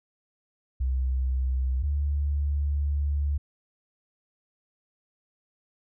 sine tone pair in turn, 64.6 / 72.08 Hz, C2 / D2, -21 / -32 cents, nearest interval major second, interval 189 cents, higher second, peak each -23 dBFS, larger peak neither, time 0.8-1.83 / 1.83-3.38 s, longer second, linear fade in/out 10 ms, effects none

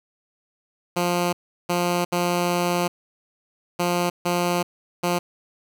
10% pulse tone bursts at uneven times, 175.7 Hz, F3, 11 cents sharp, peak -12 dBFS, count 6, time 0.96-1.33 / 1.69-2.05 / 2.12-2.88 / 3.79-4.1 / 4.25-4.63 / 5.03-5.19 s, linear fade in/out 10 ms, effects none

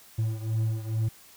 triangle beating tone pair, 110.2 / 112.5 Hz, A2 / A2, +3 / +39 cents, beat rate 2.3 Hz, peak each -25 / -29 dBFS, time 0.18-1.09 s, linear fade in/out 10 ms, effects white hiss -53 dBFS RMS until 1.36 s

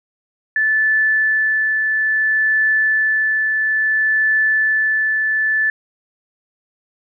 sine tone with tremolo, 1747 Hz, A6, 13 cents flat, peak -12 dBFS, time 0.56-5.7 s, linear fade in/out 2 ms, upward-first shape triangle, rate 0.59 Hz, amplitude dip 30%, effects none

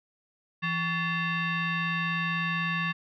sine tone with frequency modulation, 788 Hz, G5, 9 cents sharp, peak -26 dBFS, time 0.62-2.93 s, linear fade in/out 20 ms, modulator 956 Hz, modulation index 2.3, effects none

